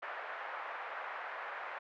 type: band-pass noise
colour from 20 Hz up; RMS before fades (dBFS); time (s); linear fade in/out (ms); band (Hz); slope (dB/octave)
white; -43; 0.02-1.79; 10; 580 to 1800; 24
effects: none